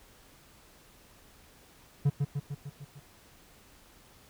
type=tone with echo; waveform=triangle; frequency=142.5 Hz; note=C#3; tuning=48 cents sharp; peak=-19 dBFS; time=2.05-2.1 s; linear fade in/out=10 ms; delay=150 ms; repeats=6; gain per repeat=-4 dB; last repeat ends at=3 s; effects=pink hiss -58 dBFS RMS until 4.29 s